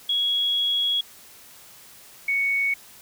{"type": "tone pair in turn", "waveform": "sine", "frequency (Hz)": [3331, 2223], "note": ["G#7", "C#7"], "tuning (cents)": [4, 4], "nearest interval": "perfect fifth", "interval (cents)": 700, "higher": "first", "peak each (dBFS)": [-20, -20], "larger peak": "neither", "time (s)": [[0.09, 1.01], [2.28, 2.74]], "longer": "first", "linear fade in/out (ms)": 5, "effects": ["white hiss -48 dBFS RMS until 3.01 s"]}